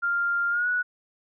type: tone with pitch glide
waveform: sine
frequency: 1396.9 to 1469.7 Hz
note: F6 to F#6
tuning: 0 to -12 cents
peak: -22 dBFS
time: 0.02-0.83 s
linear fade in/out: 20 ms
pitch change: +88 cents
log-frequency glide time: 0.5-0.68 s
effects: none